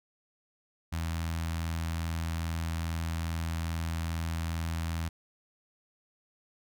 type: tone with notch filter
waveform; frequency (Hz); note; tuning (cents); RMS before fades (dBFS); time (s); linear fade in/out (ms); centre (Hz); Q
sawtooth; 82.41; E2; 0; -33; 0.92-5.09; 10; 430; 0.7
effects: none